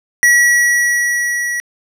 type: tone with level ramp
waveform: square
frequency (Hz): 1929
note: B6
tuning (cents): -41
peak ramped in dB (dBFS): -7 to -18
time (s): 0.23-1.6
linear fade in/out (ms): 0
effects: low-pass 12000 Hz 12 dB/octave